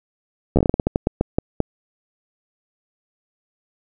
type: slowing click train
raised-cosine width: 2 ms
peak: -3 dBFS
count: 15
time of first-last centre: 0.56-1.603 s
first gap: 12 ms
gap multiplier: 1.25
effects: none